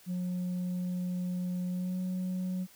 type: tone with pitch glide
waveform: sine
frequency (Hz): 180 to 183.99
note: F#3 to F#3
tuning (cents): -47 to -9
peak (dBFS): -28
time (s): 0.06-2.67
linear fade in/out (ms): 50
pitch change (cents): +38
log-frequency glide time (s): 1.7-1.99
effects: tanh soft clip ceiling -30 dBFS + white hiss -58 dBFS RMS until 2.75 s